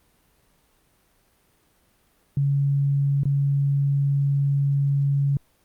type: tone with dropouts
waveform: sine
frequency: 140.2 Hz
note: C#3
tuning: 20 cents sharp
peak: -18 dBFS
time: 2.37-5.37 s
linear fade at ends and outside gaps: 2 ms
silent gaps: 3.234-3.254 s
effects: pink hiss -63 dBFS RMS until 5.64 s + Opus 32 kbps